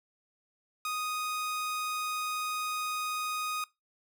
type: tone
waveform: sawtooth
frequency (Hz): 1244.5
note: D#6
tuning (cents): 0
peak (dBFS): -28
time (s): 0.85-3.64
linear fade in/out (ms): 2
effects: noise-tail reverb RT60 0.2 s tail -21 dB re dry